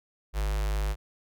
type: tone with notch filter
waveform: square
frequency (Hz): 51.4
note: G#1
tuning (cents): -17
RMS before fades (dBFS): -28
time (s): 0.33-0.96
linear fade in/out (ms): 50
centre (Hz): 220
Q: 0.72
effects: none